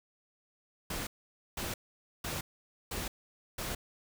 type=noise bursts; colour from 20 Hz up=pink; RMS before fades=-37 dBFS; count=5; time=0.9-3.75 s; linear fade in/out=5 ms; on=170 ms; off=500 ms; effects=none